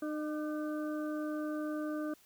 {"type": "harmonic tone with a mistuned harmonic", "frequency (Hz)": 304.1, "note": "D#4", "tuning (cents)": -40, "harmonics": [1, 2, 4, 5], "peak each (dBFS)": [-35, -41, -47, -49], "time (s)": [0.02, 2.14], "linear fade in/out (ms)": 5, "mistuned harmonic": 4, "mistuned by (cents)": -27, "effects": ["white hiss -64 dBFS RMS until 2.25 s"]}